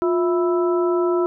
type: harmonic tone with a mistuned harmonic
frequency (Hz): 329.6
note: E4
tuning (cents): 0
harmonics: 1 / 2 / 3 / 4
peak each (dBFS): -17 / -27 / -29 / -29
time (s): 0.02-1.26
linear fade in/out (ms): 0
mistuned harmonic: 1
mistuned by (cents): +120
effects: none